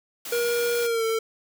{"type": "high-pass noise", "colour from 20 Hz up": "white", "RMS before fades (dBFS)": -35, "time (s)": [0.25, 0.87], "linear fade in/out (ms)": 5, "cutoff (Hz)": 130, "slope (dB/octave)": 24}
{"type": "tone with pitch glide", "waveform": "square", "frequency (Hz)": [475.1, 448.4], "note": ["A#4", "A4"], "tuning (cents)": [33, 33], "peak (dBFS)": -23, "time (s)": [0.32, 1.19], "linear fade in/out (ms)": 5, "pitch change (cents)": -100, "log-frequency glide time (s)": [0.81, 1.05]}
{"effects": []}